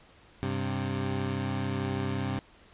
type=tone pair together; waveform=20% pulse; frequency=98 / 131.09 Hz; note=G2 / C3; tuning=0 / +4 cents; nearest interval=perfect fourth; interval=504 cents; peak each=-27 dBFS; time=0.43-2.39 s; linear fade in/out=0 ms; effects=pink hiss -57 dBFS RMS until 2.73 s + resampled to 8000 Hz